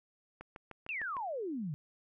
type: click train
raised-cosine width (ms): 0.5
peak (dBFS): -31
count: 6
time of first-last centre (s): 0.41-1.168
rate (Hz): 6.6
type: exponential sweep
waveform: sine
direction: down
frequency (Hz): 2794 to 138.59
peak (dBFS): -35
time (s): 0.89-1.74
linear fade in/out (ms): 0
effects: none